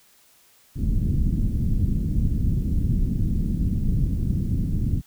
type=low-pass noise; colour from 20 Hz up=pink; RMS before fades=-22 dBFS; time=0.75-5.02 s; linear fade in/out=50 ms; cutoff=230 Hz; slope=24 dB/octave; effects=white hiss -57 dBFS RMS until 5.06 s